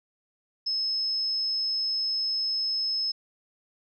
sine tone, 5190 Hz, E8, 28 cents flat, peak -25 dBFS, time 0.66-3.12 s, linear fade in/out 10 ms, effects none

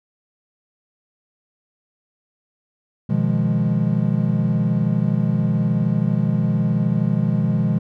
triangle chord, F half-diminished seventh, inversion second, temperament equal, 123.47 / 155.56 / 174.61 / 207.7 Hz, Cb3 / Eb3 / F3 / Ab3, 0 / 0 / 0 / 0 cents, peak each -20 dBFS, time 3.09-7.79 s, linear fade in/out 10 ms, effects none

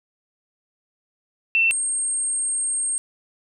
sine tone pair in turn, 2688 / 8534 Hz, E7 / C9, +33 / +33 cents, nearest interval octave + minor sixth, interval 2000 cents, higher second, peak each -15 / -21 dBFS, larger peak first, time 1.55-1.71 / 1.71-2.98 s, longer second, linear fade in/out 0 ms, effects none

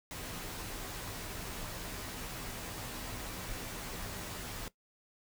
pink noise with comb filter, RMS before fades -42 dBFS, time 0.11-4.68 s, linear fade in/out 0 ms, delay 14 ms, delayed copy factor -0.5, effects noise-tail reverb RT60 0.1 s tail -17 dB re dry

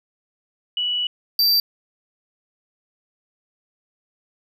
sine / square tone pair in turn, 2946 / 4676 Hz, F#7 / D8, -8 / -8 cents, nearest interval minor sixth, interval 800 cents, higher second, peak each -20 / -15 dBFS, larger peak second, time 0.77-1.07 / 1.39-1.6 s, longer first, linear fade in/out 2 ms, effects none

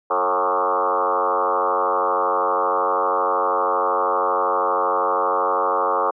sine tone with frequency modulation, 821 Hz, G#5, 20 cents flat, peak -16 dBFS, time 0.1-6.11 s, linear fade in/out 10 ms, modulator 92.7 Hz, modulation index 4.7, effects high-pass 400 Hz 12 dB/octave

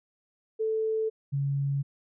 sine tone pair in turn, 440 / 139.68 Hz, A4 / C#3, 0 / +14 cents, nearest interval octave + minor sixth, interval 1986 cents, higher first, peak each -25 dBFS, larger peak neither, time 0.59-1.1 / 1.32-1.83 s, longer neither, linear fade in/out 20 ms, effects none

